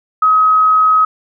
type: tone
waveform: sine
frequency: 1270 Hz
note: D#6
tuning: 35 cents sharp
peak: -7 dBFS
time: 0.22-1.05 s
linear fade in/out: 5 ms
effects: none